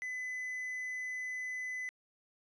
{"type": "tone", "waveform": "triangle", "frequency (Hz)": 2010, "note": "B6", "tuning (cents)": 30, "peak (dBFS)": -35, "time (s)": [0.02, 1.89], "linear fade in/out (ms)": 0, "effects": ["resampled to 22050 Hz"]}